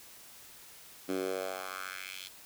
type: tone with high-pass filter sweep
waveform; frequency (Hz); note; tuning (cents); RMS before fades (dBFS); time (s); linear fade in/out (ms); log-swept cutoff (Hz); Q
10% pulse; 94.1; F#2; +30; -38; 1.08-2.29; 20; 270 to 3600; 2.4
effects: white hiss -53 dBFS RMS until 2.45 s